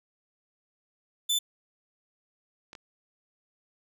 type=tone; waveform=sawtooth; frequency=3520 Hz; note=A7; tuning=in tune; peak=-21 dBFS; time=1.29-1.39 s; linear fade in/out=10 ms
type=clicks; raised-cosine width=0.2 ms; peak=-27 dBFS; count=2; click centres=2.731 / 2.752 s
effects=none